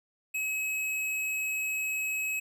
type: tone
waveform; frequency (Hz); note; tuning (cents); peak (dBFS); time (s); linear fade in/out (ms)
square; 2561; D#7; +49; -30; 0.34-2.4; 10
effects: none